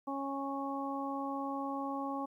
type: harmonic tone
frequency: 275.7 Hz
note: C#4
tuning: 9 cents flat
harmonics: 1 / 2 / 3 / 4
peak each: -38 / -43 / -40 / -41 dBFS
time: 0.07-2.26 s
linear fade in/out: 10 ms
effects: 12-bit